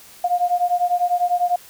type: beating tone pair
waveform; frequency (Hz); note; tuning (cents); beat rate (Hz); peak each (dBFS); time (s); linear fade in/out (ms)
sine; 706 / 716; F5 / F5; +19 / +43; 10; -19 / -20; 0.24-1.56; 5
effects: white hiss -45 dBFS RMS until 1.69 s